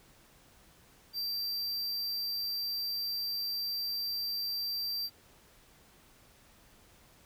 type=tone; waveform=square; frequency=4699 Hz; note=D8; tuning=in tune; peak=-33 dBFS; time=1.13-5.1 s; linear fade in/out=50 ms; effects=pink hiss -61 dBFS RMS until 7.25 s